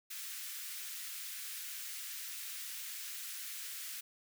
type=high-pass noise; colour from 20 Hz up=white; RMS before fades=-44 dBFS; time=0.1-4.01 s; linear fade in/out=10 ms; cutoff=1500 Hz; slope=24 dB/octave; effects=none